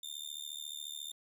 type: tone with amplitude modulation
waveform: sawtooth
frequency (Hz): 3607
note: A7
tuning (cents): +42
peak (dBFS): -34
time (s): 0.03-1.12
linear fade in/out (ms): 5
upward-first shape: sine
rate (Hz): 74.2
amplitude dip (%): 100
effects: none